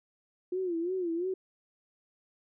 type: tone with vibrato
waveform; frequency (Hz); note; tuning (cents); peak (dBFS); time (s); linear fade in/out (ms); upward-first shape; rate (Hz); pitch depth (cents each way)
sine; 352.6; F4; +17; -29; 0.52-1.34; 5; sine; 2.9; 120
effects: none